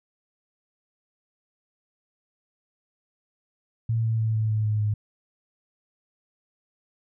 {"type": "tone with pitch steps", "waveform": "sine", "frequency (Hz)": [113.8, 112.36, 110.94, 109.54, 108.16, 106.79, 105.45], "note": ["A#2", "A2", "A2", "A2", "A2", "G#2", "G#2"], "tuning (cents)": [-41, 37, 15, -7, -29, 49, 27], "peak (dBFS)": -21, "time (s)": [3.89, 4.94], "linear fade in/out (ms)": 5, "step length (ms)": 150, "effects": []}